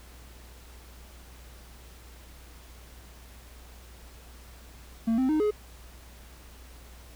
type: tone with pitch steps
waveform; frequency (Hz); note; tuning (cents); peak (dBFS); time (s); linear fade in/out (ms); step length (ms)
triangle; 226.9 / 260.4 / 308.7 / 420.7; A#3 / C4 / D#4 / G#4; -47 / -8 / -14 / +22; -20; 5.07-5.51; 10; 110
effects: added 60 Hz sine -48 dBFS peak until 7.15 s + pink hiss -53 dBFS RMS until 7.15 s